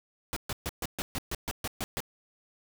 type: noise bursts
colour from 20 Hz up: pink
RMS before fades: -33 dBFS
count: 11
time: 0.33-2.004 s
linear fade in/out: 0 ms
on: 34 ms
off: 130 ms
effects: none